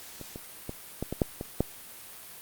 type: clicks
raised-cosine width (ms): 2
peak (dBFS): -27 / -25 / -21 / -17 / -18 / -9 / -20 / -10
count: 8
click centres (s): 0.213 / 0.359 / 0.694 / 1.026 / 1.126 / 1.218 / 1.411 / 1.606
effects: white hiss -46 dBFS RMS until 2.41 s + Opus 48 kbps